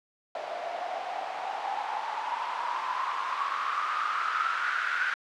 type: noise with band-pass filter sweep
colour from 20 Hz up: blue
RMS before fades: -31 dBFS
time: 0.35-5.14 s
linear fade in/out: 2 ms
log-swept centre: 640 to 1500 Hz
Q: 8.9
effects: low-pass 3000 Hz 12 dB/octave